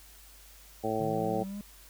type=harmonic tone; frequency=110 Hz; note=A2; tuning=in tune; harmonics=1 / 2 / 3 / 4 / 5 / 6 / 7; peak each=-40 / -37 / -36 / -34 / -35 / -39 / -34 dBFS; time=0.83-1.44 s; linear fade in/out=20 ms
type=linear sweep; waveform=triangle; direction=up; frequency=148.2 to 207.7 Hz; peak=-34 dBFS; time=1-1.61 s; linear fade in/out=0 ms
effects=added 50 Hz sine -55 dBFS peak until 1.89 s + white hiss -55 dBFS RMS until 1.89 s